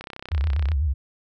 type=click train; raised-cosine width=0.3 ms; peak=-19 dBFS; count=24; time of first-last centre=0.01-0.718 s; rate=32.5 Hz
type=tone with vibrato; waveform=sine; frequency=73.42 Hz; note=D2; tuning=in tune; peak=-19 dBFS; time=0.31-0.94 s; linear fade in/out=20 ms; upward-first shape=sine; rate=8 Hz; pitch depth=180 cents each way
effects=none